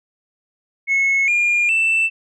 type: tone with pitch steps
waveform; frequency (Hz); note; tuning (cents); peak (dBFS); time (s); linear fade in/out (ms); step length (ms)
sine; 2187 / 2413 / 2662; C#7 / D7 / E7; -24 / +46 / +16; -12; 0.87-2.1; 50; 410
effects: tanh soft clip ceiling -12 dBFS